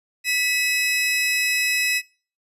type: tone pair together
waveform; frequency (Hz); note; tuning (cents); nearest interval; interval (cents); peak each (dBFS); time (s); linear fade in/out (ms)
sawtooth; 1975.5 / 2565; B6 / E7; 0 / -48; perfect fourth; 452; -21 / -18; 0.24-2.02; 50
effects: noise-tail reverb RT60 0.4 s tail -24 dB re dry + resampled to 32000 Hz